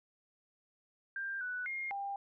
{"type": "tone with pitch steps", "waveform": "sine", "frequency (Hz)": [1588, 1485, 2131, 797], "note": ["G6", "F#6", "C7", "G5"], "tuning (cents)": [22, 6, 31, 28], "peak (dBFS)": -36, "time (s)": [1.16, 2.16], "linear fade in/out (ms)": 2, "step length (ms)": 250, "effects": []}